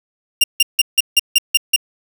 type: tone bursts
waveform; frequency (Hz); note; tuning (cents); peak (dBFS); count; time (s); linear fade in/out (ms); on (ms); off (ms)
sawtooth; 2794; F7; 0; -5; 8; 0.41-1.762; 5; 29; 160
effects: none